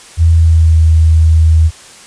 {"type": "tone with pitch glide", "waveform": "sine", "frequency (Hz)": [82.41, 80.16], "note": ["E2", "E2"], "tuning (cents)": [0, -48], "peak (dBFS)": -4, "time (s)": [0.17, 1.71], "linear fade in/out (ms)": 50, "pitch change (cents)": -48, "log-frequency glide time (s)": [0.28, 0.8], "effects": ["white hiss -36 dBFS RMS until 2.06 s", "resampled to 22050 Hz"]}